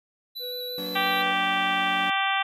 square tone with vibrato, 3951 Hz, B7, in tune, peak -33 dBFS, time 0.35-1.23 s, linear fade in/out 20 ms, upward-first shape square, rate 5.9 Hz, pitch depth 13 cents each way
triangle tone, 493.9 Hz, B4, in tune, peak -33 dBFS, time 0.39-1.35 s, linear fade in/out 50 ms
40% pulse chord, Gb augmented, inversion none, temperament just, 185 / 231.2 / 289.1 Hz, Gb3 / Bb3 / D4, 0 / -14 / -27 cents, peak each -37 / -43 / -37 dBFS, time 0.78-2.1 s, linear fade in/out 2 ms
harmonic tone, 390 Hz, G4, 9 cents flat, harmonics 2 / 3 / 4 / 5 / 6 / 7 / 8 / 9, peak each -27 / -29 / -30 / -31 / -32 / -32 / -33 / -34 dBFS, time 0.95-2.43 s, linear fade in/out 10 ms
effects none

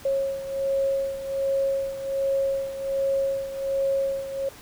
sine beating tone pair, 545 / 546.3 Hz, C#5 / C#5, -29 / -25 cents, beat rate 1.3 Hz, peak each -24 / -29 dBFS, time 0.05-4.49 s, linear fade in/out 5 ms, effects pink hiss -46 dBFS RMS until 4.61 s

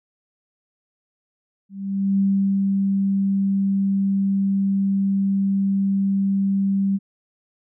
sine tone with ADSR envelope, 196 Hz, G3, in tune, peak -15 dBFS, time 1.69-6.99 s, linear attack 500 ms, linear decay 390 ms, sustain -2 dB, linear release 36 ms, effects none

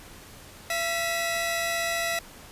sawtooth tone cluster, 676 / 1953 / 2552 Hz, E5 / B6 / D#7, +43 / -20 / +43 cents, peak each -25 / -26 / -32 dBFS, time 0.7-2.19 s, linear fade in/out 2 ms, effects pink hiss -47 dBFS RMS until 2.51 s + resampled to 32000 Hz

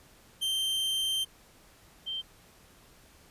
45% pulse / sine tone pair in turn, 3136 / 3136 Hz, G7 / G7, 0 / 0 cents, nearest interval unison, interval 0 cents, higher neither, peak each -27 / -32 dBFS, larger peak first, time 0.41-1.25 / 2.06-2.22 s, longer first, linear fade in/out 20 ms, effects pink hiss -58 dBFS RMS until 3.3 s + resampled to 32000 Hz

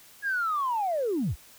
sine linear sweep, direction down, 1680 to 38.89 Hz, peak -24 dBFS, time 0.22-1.36 s, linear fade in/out 50 ms, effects tanh soft clip ceiling -20 dBFS + white hiss -53 dBFS RMS until 1.58 s

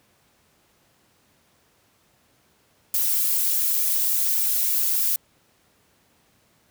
violet noise with flanger, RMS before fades -22 dBFS, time 2.94-5.16 s, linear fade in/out 2 ms, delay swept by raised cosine 1.9 to 2.9 ms, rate 3.4 Hz, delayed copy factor -1, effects pink hiss -62 dBFS RMS until 6.7 s + high-pass 80 Hz 12 dB/octave

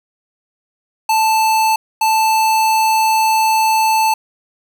square tone pair in turn, 880 / 880 Hz, A5 / A5, 0 / 0 cents, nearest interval unison, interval 0 cents, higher neither, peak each -12 / -12 dBFS, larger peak neither, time 1.09-1.76 / 2.01-4.14 s, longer second, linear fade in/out 5 ms, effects 8-bit

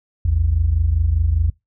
sine tone pair together, 57.42 / 82.41 Hz, A#1 / E2, -25 / 0 cents, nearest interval tritone, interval 625 cents, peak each -18 / -15 dBFS, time 0.25-1.5 s, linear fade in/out 5 ms, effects noise-tail reverb RT60 0.2 s tail -25 dB re dry + tanh soft clip ceiling -7 dBFS

